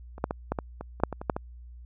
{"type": "clicks", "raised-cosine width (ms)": 1, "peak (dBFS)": [-28, -11, -15, -13, -15, -22, -27, -6, -19, -22, -9, -16], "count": 12, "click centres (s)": [0.181, 0.241, 0.309, 0.52, 0.588, 0.81, 1.001, 1.036, 1.127, 1.215, 1.298, 1.365], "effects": ["added 60 Hz sine -43 dBFS peak until 1.85 s"]}